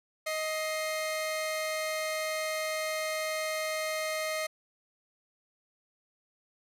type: tone pair together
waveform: sawtooth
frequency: 627 / 2104 Hz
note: D#5 / C7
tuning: +13 / +9 cents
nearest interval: octave + major sixth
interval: 2096 cents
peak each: -28 / -33 dBFS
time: 0.26-4.47 s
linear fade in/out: 10 ms
effects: resampled to 32000 Hz